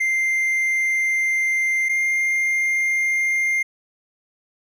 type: tone pair in turn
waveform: triangle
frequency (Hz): 2093 / 2109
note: C7 / C7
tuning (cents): 0 / +13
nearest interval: unison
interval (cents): 13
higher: second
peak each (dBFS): -16 / -16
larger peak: neither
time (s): 0-1.89 / 1.89-3.63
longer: first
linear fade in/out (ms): 10
effects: none